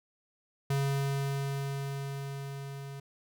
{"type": "tone with level ramp", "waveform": "square", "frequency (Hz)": 138.59, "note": "C#3", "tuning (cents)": 0, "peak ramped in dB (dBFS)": [-27, -41], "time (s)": [0.7, 3], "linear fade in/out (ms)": 5, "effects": []}